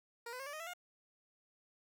15% pulse tone with pitch steps, 470 / 503.7 / 539.9 / 578.6 / 620.2 / 664.7 / 712.4 Hz, A#4 / B4 / C#5 / D5 / D#5 / E5 / F5, +14 / +34 / -46 / -26 / -6 / +14 / +34 cents, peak -37 dBFS, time 0.26-0.736 s, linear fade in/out 5 ms, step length 68 ms, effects none

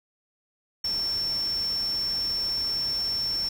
sine tone in noise, 5420 Hz, E8, 47 cents sharp, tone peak -25 dBFS, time 0.84-3.49 s, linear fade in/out 5 ms, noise pink, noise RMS -42 dBFS, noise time 0.84-3.49 s, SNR +14 dB, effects none

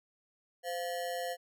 square ring-modulated tone, 608 Hz, D#5, 40 cents flat, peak -32 dBFS, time 0.63-1.37 s, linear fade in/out 50 ms, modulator 91.8 Hz, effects none

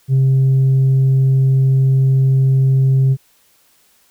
sine tone with tanh clipping, 133.3 Hz, C3, 33 cents sharp, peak -10 dBFS, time 0.08-3.17 s, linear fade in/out 50 ms, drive 1 dB, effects white hiss -55 dBFS RMS until 4.1 s

